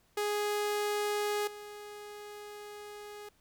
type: tone with level steps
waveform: sawtooth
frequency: 415.3 Hz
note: G#4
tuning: in tune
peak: -26 / -40 dBFS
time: 0.17-3.29 s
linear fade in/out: 5 ms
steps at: 1.47 s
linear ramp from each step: 5 ms
effects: pink hiss -69 dBFS RMS until 3.4 s